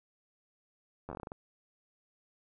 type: slowing click train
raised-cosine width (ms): 1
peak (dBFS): -27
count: 10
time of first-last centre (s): 1.09-1.319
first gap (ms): 11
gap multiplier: 1.2
effects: none